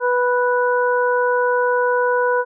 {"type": "harmonic tone", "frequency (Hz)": 492.8, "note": "B4", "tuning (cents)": -4, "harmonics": [1, 2, 3], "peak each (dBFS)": [-17, -20, -22], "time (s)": [0, 2.45], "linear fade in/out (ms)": 50, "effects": []}